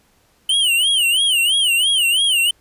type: tone with vibrato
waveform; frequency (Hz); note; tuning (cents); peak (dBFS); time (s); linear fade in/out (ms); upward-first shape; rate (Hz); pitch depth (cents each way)
square; 3000; F#7; +23; -14; 0.49-2.51; 5; sine; 3; 170
effects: pink hiss -58 dBFS RMS until 2.6 s + resampled to 32000 Hz